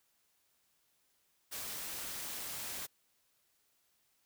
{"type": "noise", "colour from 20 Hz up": "white", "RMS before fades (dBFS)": -42, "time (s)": [1.51, 2.87], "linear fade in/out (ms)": 20, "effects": ["white hiss -75 dBFS RMS until 4.25 s"]}